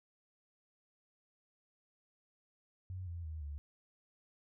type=tone with pitch steps; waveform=sine; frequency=92.5 / 85.31 / 78.69 / 72.57 Hz; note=F#2 / F2 / D#2 / D2; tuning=0 / -40 / +20 / -20 cents; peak=-40 dBFS; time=2.9-3.58 s; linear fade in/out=0 ms; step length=170 ms; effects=none